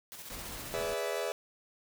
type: noise with tremolo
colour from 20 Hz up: white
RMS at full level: -45 dBFS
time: 0.12-0.74 s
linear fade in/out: 0 ms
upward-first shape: square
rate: 15 Hz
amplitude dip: 40%
type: noise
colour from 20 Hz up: pink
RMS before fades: -44 dBFS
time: 0.3-0.94 s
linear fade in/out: 0 ms
type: chord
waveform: 40% pulse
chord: E dominant seventh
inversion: first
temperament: equal with one note detuned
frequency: 415.3 / 493.9 / 577.6 / 659.3 Hz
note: G#4 / B4 / D5 / E5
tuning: 0 / 0 / -29 / 0 cents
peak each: -37 dBFS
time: 0.74-1.32 s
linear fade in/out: 0 ms
effects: none